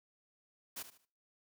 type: noise with echo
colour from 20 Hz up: white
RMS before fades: -43 dBFS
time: 0.76-0.83 s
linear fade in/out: 10 ms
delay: 75 ms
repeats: 3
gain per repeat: -11 dB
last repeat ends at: 1.055 s
effects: noise-tail reverb RT60 0.4 s tail -20 dB re dry + high-pass 100 Hz 12 dB/octave